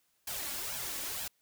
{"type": "noise with flanger", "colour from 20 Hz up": "white", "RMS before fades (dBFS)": -38, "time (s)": [0.27, 1.28], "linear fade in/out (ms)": 5, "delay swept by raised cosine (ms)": [1.2, 3.6], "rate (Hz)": 2.1, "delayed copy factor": 0.65, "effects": ["white hiss -74 dBFS RMS until 1.41 s"]}